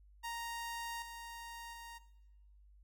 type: tone with level steps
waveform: sawtooth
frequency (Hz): 932.3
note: A#5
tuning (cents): 0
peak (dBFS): -36 / -42 / -44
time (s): 0.23-1.99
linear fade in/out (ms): 20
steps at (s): 1.02 / 1.73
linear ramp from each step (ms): 2
effects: noise-tail reverb RT60 1.0 s tail -17 dB re dry + added 50 Hz sine -59 dBFS peak until 2.83 s